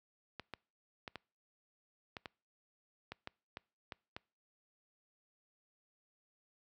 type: clicks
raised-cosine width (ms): 0.3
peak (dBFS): -27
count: 11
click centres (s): 0.397 / 0.537 / 1.078 / 1.157 / 2.168 / 2.258 / 3.12 / 3.274 / 3.571 / 3.922 / 4.165
effects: noise-tail reverb RT60 0.4 s tail -26 dB re dry + high-pass 60 Hz 12 dB/octave